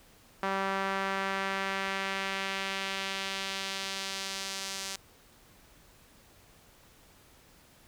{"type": "tone with band-pass filter sweep", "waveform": "sawtooth", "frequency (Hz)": 193.9, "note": "G3", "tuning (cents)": -19, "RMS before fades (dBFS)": -34, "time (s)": [0.43, 4.96], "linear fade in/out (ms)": 0, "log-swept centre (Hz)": [1200, 6000], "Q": 1.1, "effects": ["pink hiss -59 dBFS RMS until 7.87 s"]}